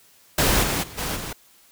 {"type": "noise with level steps", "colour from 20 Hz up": "pink", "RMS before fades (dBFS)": [-19, -24, -40, -27, -32], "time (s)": [0.38, 1.33], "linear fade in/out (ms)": 5, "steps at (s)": [0.62, 0.82, 0.97, 1.15], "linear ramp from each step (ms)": 20, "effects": ["white hiss -55 dBFS RMS until 1.71 s"]}